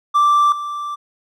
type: tone with level steps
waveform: triangle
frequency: 1173 Hz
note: D6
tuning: 2 cents flat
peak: -8 / -21 dBFS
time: 0.14-0.96 s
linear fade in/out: 20 ms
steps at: 0.52 s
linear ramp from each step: 2 ms
effects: tanh soft clip ceiling -4 dBFS